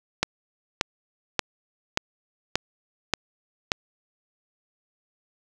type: click train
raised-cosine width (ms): 0.2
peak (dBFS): -3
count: 7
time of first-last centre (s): 0.23-3.718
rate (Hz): 1.72
effects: none